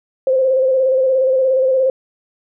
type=tone with vibrato; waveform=sine; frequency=523.3 Hz; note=C5; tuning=in tune; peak=-11 dBFS; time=0.27-1.9 s; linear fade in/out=2 ms; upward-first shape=square; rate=17 Hz; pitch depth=31 cents each way; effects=none